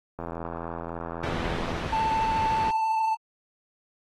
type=click train; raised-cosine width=1 ms; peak=-20 dBFS; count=141; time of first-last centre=0.19-1.861 s; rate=83.8 Hz
type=low-pass noise; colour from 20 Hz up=pink; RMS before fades=-32 dBFS; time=1.23-2.71 s; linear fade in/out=5 ms; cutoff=2900 Hz; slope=12 dB/octave
type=tone with vibrato; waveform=triangle; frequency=885 Hz; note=A5; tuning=10 cents sharp; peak=-21 dBFS; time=1.92-3.15 s; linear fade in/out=10 ms; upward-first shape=sine; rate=14 Hz; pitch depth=14 cents each way
effects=AAC 32 kbps